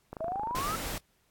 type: click train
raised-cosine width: 1 ms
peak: -25 dBFS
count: 13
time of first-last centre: 0.13-0.586 s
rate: 26.3 Hz
type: exponential sweep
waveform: sine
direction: up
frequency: 622 to 1348 Hz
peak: -31 dBFS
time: 0.2-0.76 s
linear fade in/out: 10 ms
type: noise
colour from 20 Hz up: pink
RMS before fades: -36 dBFS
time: 0.55-0.98 s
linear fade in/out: 2 ms
effects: pink hiss -70 dBFS RMS until 1.3 s + AAC 64 kbps